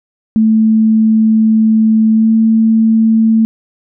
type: tone with pitch glide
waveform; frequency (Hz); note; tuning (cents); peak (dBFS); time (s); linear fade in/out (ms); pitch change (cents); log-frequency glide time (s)
sine; 220 to 222.9; A3 to A3; 0 to +23; -6; 0.36-3.45; 0; +23; 2.13-2.3
effects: none